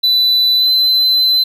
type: tone with pitch glide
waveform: triangle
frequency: 3987 to 4047 Hz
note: B7 to B7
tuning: +16 to +42 cents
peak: -8 dBFS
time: 0.03-1.44 s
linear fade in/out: 10 ms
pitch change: +26 cents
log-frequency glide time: 0.57-0.68 s
effects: 8-bit